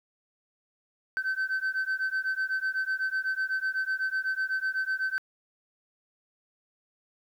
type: beating tone pair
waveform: sine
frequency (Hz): 1533 / 1541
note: G6 / G6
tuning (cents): -39 / -30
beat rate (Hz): 8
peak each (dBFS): -28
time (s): 1.17-5.18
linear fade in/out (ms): 0
effects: tanh soft clip ceiling -24 dBFS + 10-bit